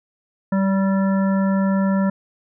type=harmonic tone with a mistuned harmonic; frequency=194.3 Hz; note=G3; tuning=15 cents flat; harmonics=1 / 3 / 5 / 7 / 9; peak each=-16 / -26 / -30 / -33 / -35 dBFS; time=0.52-2.1 s; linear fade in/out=5 ms; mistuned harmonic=3; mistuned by=-16 cents; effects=none